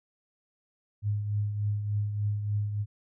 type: tone with tremolo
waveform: sine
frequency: 103.8 Hz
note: G#2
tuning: in tune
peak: -24 dBFS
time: 1.02-2.86 s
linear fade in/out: 50 ms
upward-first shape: triangle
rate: 3.4 Hz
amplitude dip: 55%
effects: none